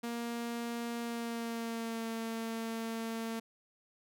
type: tone with pitch glide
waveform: sawtooth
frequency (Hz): 235.1 to 226.6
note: A#3 to A#3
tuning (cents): +15 to -49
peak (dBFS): -32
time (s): 0.03-3.4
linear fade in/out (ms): 10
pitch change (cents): -64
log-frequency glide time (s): 1-2.08
effects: none